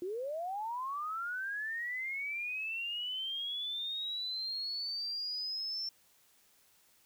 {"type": "linear sweep", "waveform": "sine", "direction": "up", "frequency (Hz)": [340.8, 5400], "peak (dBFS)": -35, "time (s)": [0.02, 5.89], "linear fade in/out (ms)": 2, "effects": ["white hiss -67 dBFS RMS until 7.05 s"]}